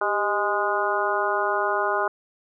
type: harmonic tone with a mistuned harmonic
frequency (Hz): 206.7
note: G#3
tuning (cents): -8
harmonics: 2 / 3 / 4 / 5 / 6 / 7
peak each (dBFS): -28 / -28 / -28 / -28 / -28 / -28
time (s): 0.01-2.08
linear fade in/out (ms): 5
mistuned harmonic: 2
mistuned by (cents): -64
effects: none